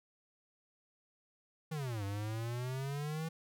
square exponential two-way sweep, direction down then up, 164 to 98 to 164 Hz, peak -37 dBFS, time 1.71-3.29 s, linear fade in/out 10 ms, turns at 2.04 s, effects none

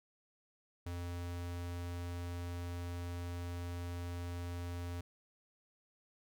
square tone, 87.31 Hz, F2, in tune, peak -40 dBFS, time 0.86-5.01 s, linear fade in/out 5 ms, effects none

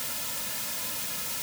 white noise with comb filter, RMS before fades -33 dBFS, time 0-1.42 s, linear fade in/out 0 ms, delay 2.6 ms, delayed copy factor -0.8, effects none

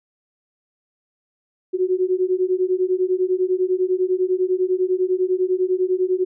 sine beating tone pair, 363.9 / 373.9 Hz, F#4 / F#4, -29 / +18 cents, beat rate 10 Hz, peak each -20 dBFS, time 1.73-6.25 s, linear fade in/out 20 ms, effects none

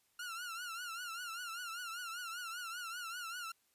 sawtooth tone with vibrato, 1396.9 Hz, F6, in tune, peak -38 dBFS, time 0.19-3.52 s, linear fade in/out 5 ms, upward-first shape triangle, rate 5.1 Hz, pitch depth 120 cents each way, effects white hiss -75 dBFS RMS until 3.74 s + resampled to 32000 Hz

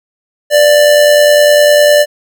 square tone with amplitude modulation, 590 Hz, D5, 8 cents sharp, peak -3 dBFS, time 0.5-2.06 s, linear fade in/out 50 ms, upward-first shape sine, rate 89.9 Hz, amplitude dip 40%, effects none

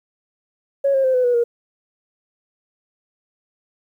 sine tone with pitch steps, 554 / 536.7 / 519.9 / 503.6 / 487.9 / 472.6 Hz, C#5 / C5 / C5 / B4 / B4 / A#4, -1 / +44 / -11 / +34 / -21 / +24 cents, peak -13 dBFS, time 0.84-1.44 s, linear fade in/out 10 ms, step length 100 ms, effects tanh soft clip ceiling -9 dBFS + 9-bit

